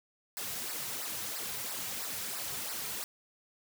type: noise with flanger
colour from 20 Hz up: white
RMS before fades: -38 dBFS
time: 0.37-3.04 s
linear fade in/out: 0 ms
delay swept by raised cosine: 0.3 to 3.6 ms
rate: 3 Hz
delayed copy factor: -0.75
effects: none